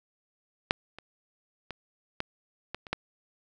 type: clicks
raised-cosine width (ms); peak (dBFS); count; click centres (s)
0.3; -6 / -27 / -21 / -14 / -18 / -27 / -12; 7; 0.709 / 0.986 / 1.707 / 2.204 / 2.746 / 2.868 / 2.93
effects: none